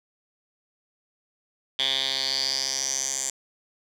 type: tone with band-pass filter sweep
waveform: 10% pulse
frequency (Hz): 134.1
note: C3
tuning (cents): +43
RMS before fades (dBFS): -27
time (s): 1.79-3.3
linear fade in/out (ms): 2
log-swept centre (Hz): 3400 to 7200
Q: 6.2
effects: none